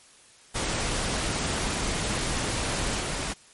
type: noise with level steps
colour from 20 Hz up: pink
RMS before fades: -28 / -30 dBFS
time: 0.54-3.34 s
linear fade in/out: 20 ms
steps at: 3 s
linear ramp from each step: 5 ms
effects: white hiss -54 dBFS RMS until 3.53 s + MP3 48 kbps